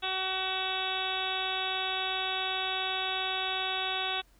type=harmonic tone; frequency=377.3 Hz; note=F#4; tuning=34 cents sharp; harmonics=1 / 2 / 3 / 4 / 5 / 6 / 7 / 8 / 9 / 10; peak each=-42 / -36 / -40 / -39 / -46 / -44 / -37 / -43 / -35 / -38 dBFS; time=0.02-4.22 s; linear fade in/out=20 ms; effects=added 47 Hz sine -61 dBFS peak until 4.39 s + pink hiss -66 dBFS RMS until 4.39 s